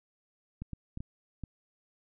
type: clicks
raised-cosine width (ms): 5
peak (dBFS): -26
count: 5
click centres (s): 0.62 / 0.733 / 0.974 / 1.005 / 1.437
effects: none